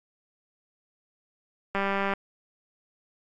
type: click train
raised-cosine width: 0.5 ms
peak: -13 dBFS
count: 77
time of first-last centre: 1.75-2.136 s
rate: 197 Hz
effects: AAC 64 kbps